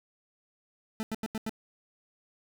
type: tone bursts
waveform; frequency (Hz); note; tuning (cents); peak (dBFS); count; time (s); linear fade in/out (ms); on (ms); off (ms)
40% pulse; 220; A3; 0; -30; 5; 1-1.494; 0; 30; 86
effects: none

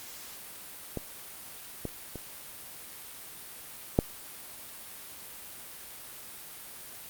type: clicks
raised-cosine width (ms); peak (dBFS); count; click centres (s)
2; -19 / -19 / -25 / -7; 4; 0.973 / 1.853 / 2.157 / 3.989
effects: white hiss -45 dBFS RMS until 7.09 s + Opus 48 kbps

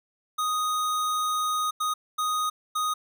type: tone bursts at uneven times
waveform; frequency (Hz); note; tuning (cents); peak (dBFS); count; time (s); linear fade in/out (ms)
square; 1244.5; D#6; 0; -25; 4; 0.38-1.71 / 1.8-1.94 / 2.18-2.5 / 2.75-2.94; 10
effects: none

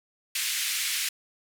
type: band-pass noise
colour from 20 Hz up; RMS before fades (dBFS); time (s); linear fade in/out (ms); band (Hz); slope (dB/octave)
pink; -29; 0.35-1.09; 5; 2000 to 14000; 24
effects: none

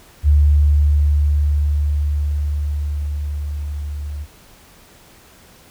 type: tone with level ramp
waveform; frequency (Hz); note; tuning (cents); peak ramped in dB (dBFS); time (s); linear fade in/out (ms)
sine; 73.42; D2; 0; -8 to -24; 0.23-4.27; 50
effects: pink hiss -47 dBFS RMS until 5.7 s

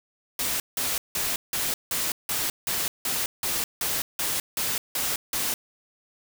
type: noise bursts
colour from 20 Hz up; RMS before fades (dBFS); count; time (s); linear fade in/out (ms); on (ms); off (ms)
white; -27; 14; 0.39-5.54; 2; 210; 170
effects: none

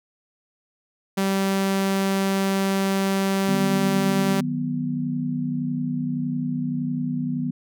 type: tone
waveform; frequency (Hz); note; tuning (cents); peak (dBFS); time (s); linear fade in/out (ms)
sawtooth; 194.2; G3; -16; -16; 1.17-4.41; 10
type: chord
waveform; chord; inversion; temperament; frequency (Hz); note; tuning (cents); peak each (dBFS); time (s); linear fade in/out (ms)
sine; B major; first; just; 154.34 / 185.21 / 246.9; D#3 / F#3 / B3; -14 / +2 / 0; -28 / -31 / -25; 3.48-7.51; 5
effects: none

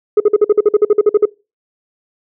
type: tone bursts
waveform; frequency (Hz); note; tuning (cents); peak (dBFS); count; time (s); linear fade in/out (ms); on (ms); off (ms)
sine; 419.3; G#4; +17; -3; 14; 0.17-1.255; 5; 32; 49
effects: noise-tail reverb RT60 0.3 s tail -25 dB re dry + tanh soft clip ceiling -4 dBFS

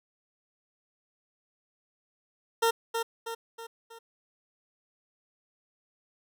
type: tone with echo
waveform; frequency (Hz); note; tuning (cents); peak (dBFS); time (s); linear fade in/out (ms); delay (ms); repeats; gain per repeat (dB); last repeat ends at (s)
20% pulse; 458; A#4; -31; -17; 2.62-2.71; 10; 320; 4; -6; 3.99
effects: none

